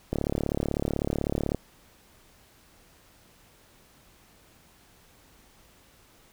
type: click train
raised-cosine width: 2 ms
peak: -13 dBFS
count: 52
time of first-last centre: 0.13-1.547 s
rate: 36 Hz
effects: pink hiss -58 dBFS RMS until 6.32 s